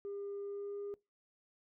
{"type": "tone with pitch glide", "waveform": "sine", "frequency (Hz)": [402, 405.5], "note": ["G4", "G#4"], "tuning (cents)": [44, -41], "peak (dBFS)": -38, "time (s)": [0.05, 0.94], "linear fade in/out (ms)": 0, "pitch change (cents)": 15, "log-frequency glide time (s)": [0.42, 0.78], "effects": ["noise-tail reverb RT60 0.2 s tail -23 dB re dry", "tanh soft clip ceiling -37 dBFS"]}